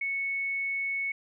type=tone; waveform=sine; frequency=2210 Hz; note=C#7; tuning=6 cents flat; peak=-28 dBFS; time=0.01-1.12 s; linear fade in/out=5 ms; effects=none